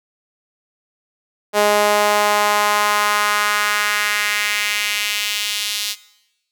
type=tone with high-pass filter sweep; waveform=sawtooth; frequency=207.7 Hz; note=G#3; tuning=in tune; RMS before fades=-18 dBFS; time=1.53-5.96 s; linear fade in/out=50 ms; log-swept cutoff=550 to 3900 Hz; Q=1.8; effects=noise-tail reverb RT60 0.9 s tail -18 dB re dry